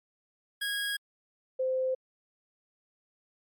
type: tone pair in turn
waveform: 25% pulse / sine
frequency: 1646 / 518.5 Hz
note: G#6 / C5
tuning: -16 / -16 cents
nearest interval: octave + minor sixth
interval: 2000 cents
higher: first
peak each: -26 dBFS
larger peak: neither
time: 0.61-0.97 / 1.59-1.95 s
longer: neither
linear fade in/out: 10 ms
effects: MP3 64 kbps